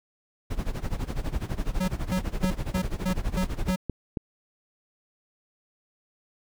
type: noise with tremolo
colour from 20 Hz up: brown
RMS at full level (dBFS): -26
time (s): 0.5-3.74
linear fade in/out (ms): 10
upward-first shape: sine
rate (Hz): 12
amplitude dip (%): 85
type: tone bursts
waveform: square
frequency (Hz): 185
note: F#3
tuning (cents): 0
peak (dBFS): -24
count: 7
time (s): 1.8-3.761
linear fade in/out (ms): 10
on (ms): 83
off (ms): 230
type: clicks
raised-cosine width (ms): 3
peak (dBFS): -16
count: 3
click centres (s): 2.444 / 3.897 / 4.172
effects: none